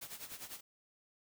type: noise with tremolo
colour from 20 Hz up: white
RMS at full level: -45 dBFS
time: 0.01-0.61 s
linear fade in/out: 10 ms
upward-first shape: sine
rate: 10 Hz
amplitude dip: 75%
effects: none